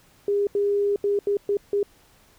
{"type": "tone bursts at uneven times", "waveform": "sine", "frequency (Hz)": 405.4, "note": "G#4", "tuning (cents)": -42, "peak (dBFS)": -19, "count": 6, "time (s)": [[0.28, 0.47], [0.55, 0.96], [1.04, 1.19], [1.27, 1.37], [1.49, 1.57], [1.73, 1.83]], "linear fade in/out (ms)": 2, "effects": ["pink hiss -57 dBFS RMS until 2.38 s"]}